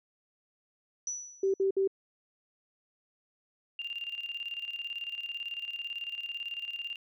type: tone with exponential decay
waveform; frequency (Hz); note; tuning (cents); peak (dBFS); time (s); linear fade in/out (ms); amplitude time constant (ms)
sine; 5920; F#8; 0; -30; 1.07-1.63; 2; 120
type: tone bursts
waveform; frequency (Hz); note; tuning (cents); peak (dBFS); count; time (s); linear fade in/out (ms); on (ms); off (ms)
sine; 387.7; G4; -19; -24; 3; 1.43-1.876; 5; 110; 58
type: tone with tremolo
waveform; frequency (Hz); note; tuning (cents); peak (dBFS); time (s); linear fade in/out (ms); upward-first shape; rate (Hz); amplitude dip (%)
sine; 2794; F7; 0; -33; 3.79-6.96; 2; square; 18; 65
effects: none